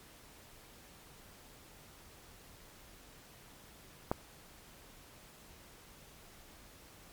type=click; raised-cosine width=1 ms; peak=-16 dBFS; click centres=4.115 s; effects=pink hiss -57 dBFS RMS until 7.12 s + MP3 96 kbps